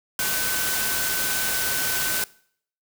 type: tone in noise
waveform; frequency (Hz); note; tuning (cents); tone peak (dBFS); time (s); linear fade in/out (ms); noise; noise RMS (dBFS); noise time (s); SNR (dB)
sine; 1517; F#6; +43; -30; 0.19-2.24; 2; white; -25; 0.19-2.24; -8
effects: noise-tail reverb RT60 0.6 s tail -22 dB re dry